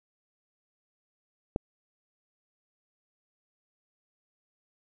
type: click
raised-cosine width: 2 ms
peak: -14 dBFS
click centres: 1.561 s
effects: none